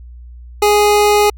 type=tone; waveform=25% pulse; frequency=415.3 Hz; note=G#4; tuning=in tune; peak=-5 dBFS; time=0.62-1.3 s; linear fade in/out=5 ms; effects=added 60 Hz sine -32 dBFS peak until 1.37 s